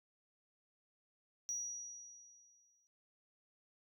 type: tone with exponential decay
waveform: sine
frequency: 5790 Hz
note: F#8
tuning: 38 cents flat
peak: -35 dBFS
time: 1.49-2.87 s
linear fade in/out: 0 ms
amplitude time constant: 300 ms
effects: tanh soft clip ceiling -34 dBFS